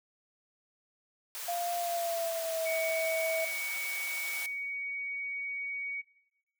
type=high-pass noise; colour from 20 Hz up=white; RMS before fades=-40 dBFS; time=1.35-4.46 s; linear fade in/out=0 ms; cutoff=530 Hz; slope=24 dB/octave
type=tone with pitch glide; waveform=sine; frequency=696 to 649.4 Hz; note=F5 to E5; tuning=-6 to -26 cents; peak=-31 dBFS; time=1.48-3.45 s; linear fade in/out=5 ms; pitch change=-120 cents; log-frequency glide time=1.77-2.59 s
type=tone; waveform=sine; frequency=2246 Hz; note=C#7; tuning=22 cents sharp; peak=-34 dBFS; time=2.65-6.02 s; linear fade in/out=20 ms
effects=noise-tail reverb RT60 0.9 s tail -18 dB re dry